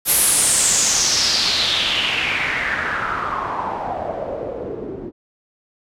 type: noise with low-pass filter sweep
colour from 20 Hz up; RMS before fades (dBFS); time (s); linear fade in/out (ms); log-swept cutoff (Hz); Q
white; -20; 0.05-5.12; 50; 12000 to 330; 4.3
effects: none

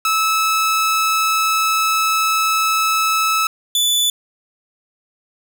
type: tone pair in turn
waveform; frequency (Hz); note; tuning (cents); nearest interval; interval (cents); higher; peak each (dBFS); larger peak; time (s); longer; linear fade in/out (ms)
sawtooth; 1303 / 3479; E6 / A7; -20 / -20; octave + perfect fourth; 1700; second; -11; neither; 0.05-3.47 / 3.75-4.1; first; 2
effects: none

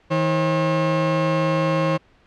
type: tone pair together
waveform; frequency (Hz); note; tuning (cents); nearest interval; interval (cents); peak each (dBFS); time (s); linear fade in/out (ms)
30% pulse; 160.1 / 538.5; D#3 / C5; +50 / +50; octave + major sixth; 2100; -18; 0.1-1.98; 20
effects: pink hiss -56 dBFS RMS until 2.26 s + low-pass 3000 Hz 12 dB/octave

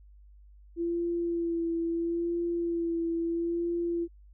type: tone with vibrato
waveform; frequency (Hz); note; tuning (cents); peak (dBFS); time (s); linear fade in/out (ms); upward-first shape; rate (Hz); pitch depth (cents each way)
sine; 338.1; E4; +44; -27; 0.76-4.08; 50; sine; 0.75; 24
effects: added 50 Hz sine -51 dBFS peak until 4.33 s

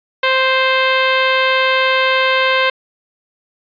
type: tone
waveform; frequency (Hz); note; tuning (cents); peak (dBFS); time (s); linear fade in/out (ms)
10% pulse; 523.3; C5; 0; -3; 0.23-2.7; 5
effects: resampled to 11025 Hz

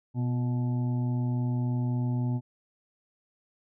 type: harmonic tone with a mistuned harmonic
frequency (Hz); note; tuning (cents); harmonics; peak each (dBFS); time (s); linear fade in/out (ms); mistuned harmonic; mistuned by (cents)
123.47; B2; 0; 1 / 2 / 3 / 5 / 6 / 7; -26 / -32 / -45 / -49 / -53 / -46; 0.14-2.41; 50; 3; -46
effects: none

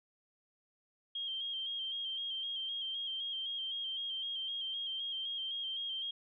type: tone with vibrato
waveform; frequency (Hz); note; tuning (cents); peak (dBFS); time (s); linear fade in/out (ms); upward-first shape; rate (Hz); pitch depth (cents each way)
sine; 3200; G7; +35; -36; 1.15-6.11; 5; square; 3.9; 32
effects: none

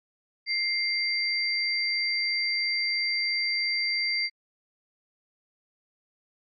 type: tone pair together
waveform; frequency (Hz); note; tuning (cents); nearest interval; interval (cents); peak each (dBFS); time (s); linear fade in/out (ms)
sine; 2100 / 4697; C7 / D8; +6 / -1; octave + major second; 1393; -27; 0.46-4.3; 50
effects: MP3 32 kbps

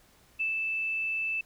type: tone with ADSR envelope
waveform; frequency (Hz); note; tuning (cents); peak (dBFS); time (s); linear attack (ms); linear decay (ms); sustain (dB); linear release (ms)
sine; 2637; E7; 0; -26; 0.39-1.41; 18; 130; -2; 4
effects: pink hiss -61 dBFS RMS until 1.45 s

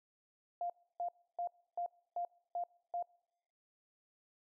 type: tone bursts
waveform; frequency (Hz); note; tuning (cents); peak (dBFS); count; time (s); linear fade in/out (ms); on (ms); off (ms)
sine; 698.5; F5; 0; -35; 7; 0.61-3.026; 2; 88; 300
effects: noise-tail reverb RT60 0.9 s tail -26 dB re dry

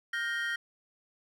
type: tone cluster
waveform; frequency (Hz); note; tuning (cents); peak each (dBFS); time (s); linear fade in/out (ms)
triangle; 1413 / 1567 / 1866 / 3162; F6 / G6 / A#6 / G7; +20 / -1 / +1 / +14; -35 / -36 / -31 / -40; 0.13-0.56; 5
effects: none

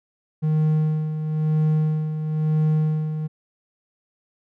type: tone with tremolo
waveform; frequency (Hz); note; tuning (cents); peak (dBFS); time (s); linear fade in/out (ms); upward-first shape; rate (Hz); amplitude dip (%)
triangle; 155; D#3; -6; -14; 0.42-3.28; 20; sine; 1; 60
effects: none

